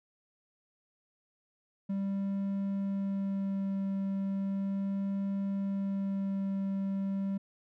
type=tone with vibrato; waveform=triangle; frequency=196 Hz; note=G3; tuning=in tune; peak=-28 dBFS; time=1.89-7.38 s; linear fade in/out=10 ms; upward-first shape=sine; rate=0.36 Hz; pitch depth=9 cents each way; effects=none